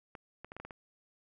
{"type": "clicks", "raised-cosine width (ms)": 0.5, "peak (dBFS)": -30, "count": 7, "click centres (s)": [0.152, 0.446, 0.519, 0.566, 0.6, 0.65, 0.708], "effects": []}